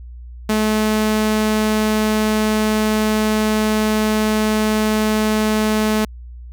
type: tone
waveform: sawtooth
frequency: 215.5 Hz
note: A3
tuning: 36 cents flat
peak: -11 dBFS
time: 0.49-6.05 s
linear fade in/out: 5 ms
effects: added 60 Hz sine -32 dBFS peak until 6.52 s